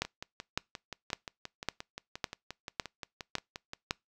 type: two click trains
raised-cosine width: 0.2 ms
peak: -12 / -22 dBFS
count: 8 / 23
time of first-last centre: 0.02-3.909 / 0.05-3.91 s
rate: 1.8 / 5.7 Hz
effects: noise-tail reverb RT60 0.2 s tail -25 dB re dry